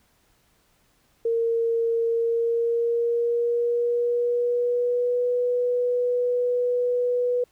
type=tone with pitch glide; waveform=sine; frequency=460.6 to 490.8 Hz; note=A#4 to B4; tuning=-21 to -11 cents; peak=-20 dBFS; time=1.25-7.44 s; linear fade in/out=5 ms; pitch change=+110 cents; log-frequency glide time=2.06-5.26 s; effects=pink hiss -64 dBFS RMS until 7.51 s